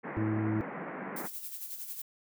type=band-pass noise; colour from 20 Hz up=pink; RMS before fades=-40 dBFS; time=0.03-1.28 s; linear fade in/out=20 ms; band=160 to 2100 Hz; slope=48 dB/octave
type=harmonic tone; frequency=108 Hz; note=A2; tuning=32 cents flat; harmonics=1 / 2 / 3; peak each=-32 / -36 / -31 dBFS; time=0.17-0.61 s; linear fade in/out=0 ms
type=noise with tremolo; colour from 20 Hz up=violet; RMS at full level=-39 dBFS; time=1.16-2.02 s; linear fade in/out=5 ms; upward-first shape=sine; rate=11 Hz; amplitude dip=55%
effects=none